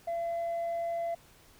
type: tone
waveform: sine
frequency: 678 Hz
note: E5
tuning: 49 cents sharp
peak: -28 dBFS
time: 0.07-1.15 s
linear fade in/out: 10 ms
effects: tanh soft clip ceiling -29 dBFS + pink hiss -59 dBFS RMS until 1.59 s